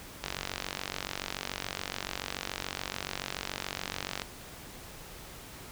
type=click train; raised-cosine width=0.2 ms; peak=-15 dBFS; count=188; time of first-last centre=0.24-4.219 s; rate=47 Hz; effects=pink hiss -47 dBFS RMS until 5.71 s